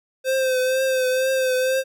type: tone with vibrato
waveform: square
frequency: 519 Hz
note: C5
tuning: 14 cents flat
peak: -19 dBFS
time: 0.24-1.84 s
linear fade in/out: 50 ms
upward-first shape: triangle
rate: 2.1 Hz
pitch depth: 40 cents each way
effects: none